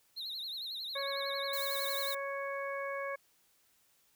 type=tone with vibrato; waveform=triangle; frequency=3947 Hz; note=B7; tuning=2 cents flat; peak=-37 dBFS; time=0.16-2.15 s; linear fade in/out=20 ms; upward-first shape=triangle; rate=11 Hz; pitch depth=170 cents each way
type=harmonic tone; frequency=554.4 Hz; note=C#5; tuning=in tune; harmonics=1 / 2 / 3 / 4; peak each=-38 / -41 / -43 / -44 dBFS; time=0.95-3.16 s; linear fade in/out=10 ms
type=noise; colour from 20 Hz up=violet; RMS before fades=-40 dBFS; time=1.53-2.15 s; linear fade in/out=5 ms
effects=white hiss -70 dBFS RMS until 4.15 s